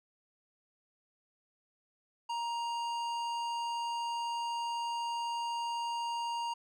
sine tone with hard clipping, 938 Hz, A#5, 11 cents sharp, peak -35 dBFS, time 2.29-6.54 s, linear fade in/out 10 ms, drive 13 dB, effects none

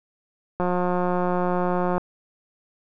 click train, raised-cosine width 1 ms, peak -11 dBFS, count 248, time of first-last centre 0.6-1.98 s, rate 179 Hz, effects none

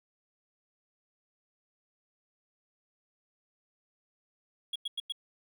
triangle tone bursts, 3322 Hz, G#7, in tune, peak -30 dBFS, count 4, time 4.73-5.123 s, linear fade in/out 5 ms, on 27 ms, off 95 ms, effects none

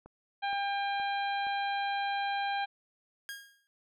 click train, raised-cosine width 1 ms, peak -36 dBFS, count 4, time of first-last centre 0.06-1.468 s, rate 2.13 Hz
harmonic tone, 800 Hz, G5, 35 cents sharp, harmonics 1 / 2 / 3 / 4 / 5, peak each -31 / -37 / -41 / -43 / -45 dBFS, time 0.42-2.66 s, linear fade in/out 20 ms
sawtooth tone with exponential decay, 1627 Hz, G#6, 36 cents flat, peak -33 dBFS, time 3.29-3.67 s, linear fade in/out 0 ms, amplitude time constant 82 ms
effects none

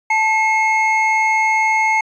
triangle tone pair together, 878 / 2157 Hz, A5 / C#7, -4 / -48 cents, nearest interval octave + major third, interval 1556 cents, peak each -14 dBFS, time 0.1-2.01 s, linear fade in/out 5 ms, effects resampled to 22050 Hz

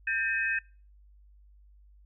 sine tone cluster, 1586 / 1806 / 2535 Hz, G6 / A6 / D#7, +20 / +45 / +32 cents, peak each -31 dBFS, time 0.07-0.59 s, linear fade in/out 5 ms, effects noise-tail reverb RT60 0.4 s tail -26 dB re dry + added 50 Hz sine -54 dBFS peak until 2.05 s

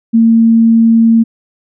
sine tone, 227.6 Hz, A#3, 41 cents flat, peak -4 dBFS, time 0.13-1.24 s, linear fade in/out 20 ms, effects none

